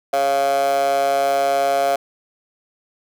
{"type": "tone with high-pass filter", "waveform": "15% pulse", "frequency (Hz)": 138.59, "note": "C#3", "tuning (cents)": 0, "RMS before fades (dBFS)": -18, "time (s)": [0.13, 1.96], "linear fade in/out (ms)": 5, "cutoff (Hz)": 650, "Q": 9.6, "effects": []}